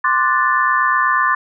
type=chord; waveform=sine; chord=D dominant seventh; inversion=third; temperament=equal; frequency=1046.5 / 1174.7 / 1480 / 1760 Hz; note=C6 / D6 / F#6 / A6; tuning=0 / 0 / 0 / 0 cents; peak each=-17 / -18 / -23 / -17 dBFS; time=0.04-1.35 s; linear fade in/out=5 ms; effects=none